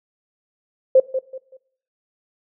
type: tone with echo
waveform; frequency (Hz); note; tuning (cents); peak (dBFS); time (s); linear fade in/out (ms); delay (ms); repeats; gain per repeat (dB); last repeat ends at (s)
sine; 523.3; C5; 0; -8; 0.95-1; 5; 190; 3; -11; 1.57
effects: noise-tail reverb RT60 0.6 s tail -19 dB re dry